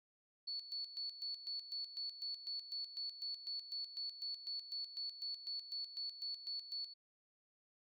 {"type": "tone with tremolo", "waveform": "sine", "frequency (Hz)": 4435, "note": "C#8", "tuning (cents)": 0, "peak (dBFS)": -40, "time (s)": [0.47, 6.94], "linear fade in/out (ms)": 10, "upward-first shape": "square", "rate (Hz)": 4, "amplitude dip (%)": 70, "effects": []}